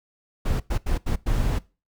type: noise bursts at uneven times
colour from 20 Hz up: brown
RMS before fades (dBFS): -22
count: 5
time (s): 0.45-0.6 / 0.7-0.78 / 0.86-0.98 / 1.06-1.16 / 1.26-1.59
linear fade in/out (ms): 10
effects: noise-tail reverb RT60 0.3 s tail -21 dB re dry